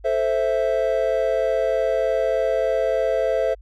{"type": "chord", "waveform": "triangle", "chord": "A minor", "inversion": "none", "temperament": "equal", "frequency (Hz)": [440, 523.3, 659.3], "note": ["A4", "C5", "E5"], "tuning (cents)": [0, 0, 0], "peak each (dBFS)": [-23, -20, -20], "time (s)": [0.04, 3.55], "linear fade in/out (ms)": 20, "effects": ["added 50 Hz sine -42 dBFS peak until 3.61 s"]}